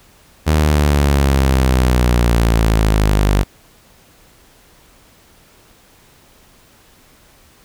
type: exponential sweep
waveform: sawtooth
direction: down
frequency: 78 to 49 Hz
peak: -7 dBFS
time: 0.46-3.44 s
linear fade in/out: 20 ms
effects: pink hiss -49 dBFS RMS until 7.64 s